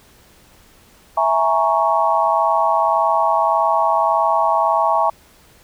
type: chord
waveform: sine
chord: A# half-diminished seventh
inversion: second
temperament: equal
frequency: 659.3 / 830.6 / 932.3 / 1108.7 Hz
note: E5 / G#5 / A#5 / C#6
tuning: 0 / 0 / 0 / 0 cents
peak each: -19 dBFS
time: 1.17-5.1 s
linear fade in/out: 5 ms
effects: pink hiss -50 dBFS RMS until 5.63 s